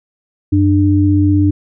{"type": "tone pair together", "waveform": "sine", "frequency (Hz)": [94.1, 298.1], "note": ["F#2", "D4"], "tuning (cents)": [30, 26], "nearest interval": "octave + minor sixth", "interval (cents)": 1996, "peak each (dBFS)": -11, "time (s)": [0.52, 1.51], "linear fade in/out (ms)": 10, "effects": []}